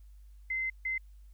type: tone bursts at uneven times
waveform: sine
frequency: 2066 Hz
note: C7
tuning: 22 cents flat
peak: -30 dBFS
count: 2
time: 0.5-0.7 / 0.85-0.98 s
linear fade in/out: 5 ms
effects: added 50 Hz sine -50 dBFS peak until 1.33 s + white hiss -75 dBFS RMS until 1.33 s